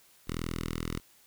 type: tone with notch filter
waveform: 5% pulse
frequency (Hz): 41.2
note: E1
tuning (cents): 0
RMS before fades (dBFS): -35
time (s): 0.27-1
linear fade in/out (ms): 20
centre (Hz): 640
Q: 0.68
effects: white hiss -61 dBFS RMS until 1.26 s

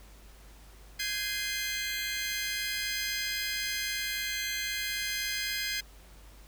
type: chord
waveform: 20% pulse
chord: Ab major seventh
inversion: third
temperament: just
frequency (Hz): 1557.4 / 1661.2 / 2077 / 2492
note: G6 / Ab6 / C7 / Eb7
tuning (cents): -12 / 0 / -13 / +2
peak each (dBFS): -35 / -32 / -29 / -35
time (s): 0.99-5.81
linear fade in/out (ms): 10
effects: added 50 Hz sine -51 dBFS peak until 6.47 s + pink hiss -57 dBFS RMS until 6.47 s

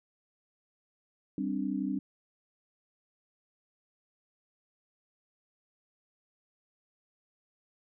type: chord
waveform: sine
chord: G suspended fourth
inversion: none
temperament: equal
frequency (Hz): 196 / 261.6 / 293.7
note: G3 / C4 / D4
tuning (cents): 0 / 0 / 0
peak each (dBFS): -34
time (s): 1.38-1.99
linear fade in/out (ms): 2
effects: none

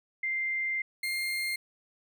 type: tone pair in turn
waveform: sine / 35% pulse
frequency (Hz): 2093 / 2114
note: C7 / C7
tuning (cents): 0 / +17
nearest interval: unison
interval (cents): 17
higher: second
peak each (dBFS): -28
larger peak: neither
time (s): 0.23-0.82 / 1.03-1.56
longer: first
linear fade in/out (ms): 5
effects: none

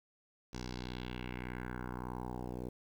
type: tone with low-pass filter sweep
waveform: 10% pulse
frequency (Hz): 61.74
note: B1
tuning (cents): 0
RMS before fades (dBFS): -42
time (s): 0.53-2.69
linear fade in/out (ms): 5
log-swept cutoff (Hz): 6000 to 530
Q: 2.7
effects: 10-bit

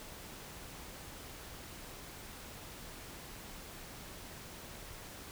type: silence
effects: pink hiss -49 dBFS RMS until 5.31 s

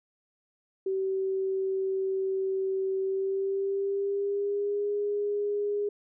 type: tone with pitch glide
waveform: sine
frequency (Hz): 383.3 to 410.8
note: G4 to G#4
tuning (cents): -39 to -19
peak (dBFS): -26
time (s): 0.86-5.89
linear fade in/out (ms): 5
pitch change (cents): +120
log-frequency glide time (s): 3-4.91
effects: none

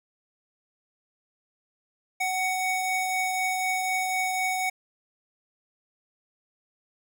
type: tone pair together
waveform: square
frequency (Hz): 747 / 2237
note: F#5 / C#7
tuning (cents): +16 / +15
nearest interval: octave + perfect fifth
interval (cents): 1899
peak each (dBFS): -28 / -29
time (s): 2.2-4.7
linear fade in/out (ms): 10
effects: none

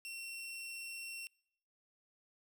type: tone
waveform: sawtooth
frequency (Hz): 2719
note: F7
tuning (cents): -47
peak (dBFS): -40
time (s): 0.05-1.27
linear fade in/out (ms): 0
effects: noise-tail reverb RT60 0.7 s tail -26 dB re dry

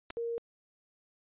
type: clicks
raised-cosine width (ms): 0.3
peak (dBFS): -26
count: 2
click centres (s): 0.103 / 0.106
type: tone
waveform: sine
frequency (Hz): 466.2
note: A#4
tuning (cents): 0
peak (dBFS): -32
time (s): 0.17-0.38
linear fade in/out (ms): 0
effects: resampled to 8000 Hz

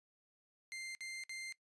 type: tone bursts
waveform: sawtooth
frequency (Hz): 2093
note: C7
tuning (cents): 0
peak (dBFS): -40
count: 3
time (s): 0.72-1.524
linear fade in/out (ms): 0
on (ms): 230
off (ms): 57
effects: noise-tail reverb RT60 0.1 s tail -19 dB re dry + resampled to 22050 Hz

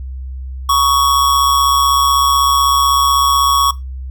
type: tone with amplitude modulation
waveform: square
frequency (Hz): 1116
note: C#6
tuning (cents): +11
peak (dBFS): -8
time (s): 0.69-3.71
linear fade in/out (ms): 5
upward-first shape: sine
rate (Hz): 136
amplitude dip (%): 50
effects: noise-tail reverb RT60 0.2 s tail -18 dB re dry + added 65 Hz sine -23 dBFS peak until 4.1 s

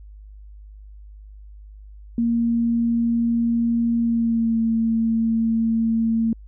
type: tone with pitch glide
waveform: sine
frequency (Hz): 233.1 to 226.3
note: A#3 to A3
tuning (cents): 0 to +49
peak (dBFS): -17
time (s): 2.18-6.33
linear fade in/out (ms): 2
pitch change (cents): -51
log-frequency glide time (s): 4-4.61
effects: added 51 Hz sine -39 dBFS peak until 6.47 s

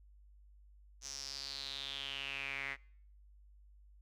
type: tone with band-pass filter sweep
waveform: sawtooth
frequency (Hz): 137.7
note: C#3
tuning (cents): -11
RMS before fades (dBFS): -43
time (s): 1.01-2.77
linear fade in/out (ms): 50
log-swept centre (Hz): 6100 to 2000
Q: 6.5
effects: noise-tail reverb RT60 0.6 s tail -25 dB re dry + added 50 Hz sine -58 dBFS peak until 4.01 s

